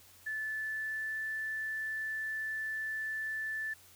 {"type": "tone with pitch glide", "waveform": "sine", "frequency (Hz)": [1743, 1755.1], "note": ["A6", "A6"], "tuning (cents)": [-17, -5], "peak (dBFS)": -34, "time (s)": [0.26, 3.74], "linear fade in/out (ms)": 10, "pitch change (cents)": 12, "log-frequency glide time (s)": [0.46, 1.22], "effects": ["added 91 Hz sine -67 dBFS peak until 3.95 s", "white hiss -59 dBFS RMS until 3.95 s"]}